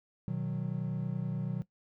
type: chord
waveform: triangle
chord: B major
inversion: none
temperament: equal with one note detuned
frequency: 123.83 / 155.56 / 185 Hz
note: B2 / D#3 / F#3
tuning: +5 / 0 / 0 cents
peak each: -35 / -34 / -34 dBFS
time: 0.28-1.62 s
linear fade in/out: 0 ms
effects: noise-tail reverb RT60 0.1 s tail -18 dB re dry